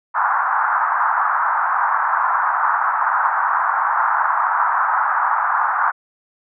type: band-pass noise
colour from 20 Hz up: pink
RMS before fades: -18 dBFS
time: 0.14-5.92 s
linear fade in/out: 20 ms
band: 850 to 1500 Hz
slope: 48 dB/octave
effects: none